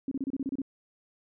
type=tone bursts; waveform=sine; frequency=270.4 Hz; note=C#4; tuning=43 cents flat; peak=-28 dBFS; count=9; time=0.08-0.618 s; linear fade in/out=2 ms; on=34 ms; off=29 ms; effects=none